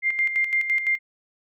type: tone with tremolo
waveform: sine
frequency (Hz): 2100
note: C7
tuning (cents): +6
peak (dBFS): -18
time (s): 0.02-0.99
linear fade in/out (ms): 50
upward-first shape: square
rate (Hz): 5.9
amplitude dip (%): 60
effects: none

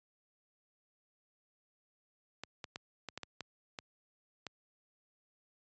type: clicks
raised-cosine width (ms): 0.2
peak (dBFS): -24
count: 9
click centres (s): 2.436 / 2.642 / 2.759 / 3.087 / 3.176 / 3.233 / 3.407 / 3.788 / 4.467
effects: high-pass 80 Hz 12 dB/octave + resampled to 16000 Hz

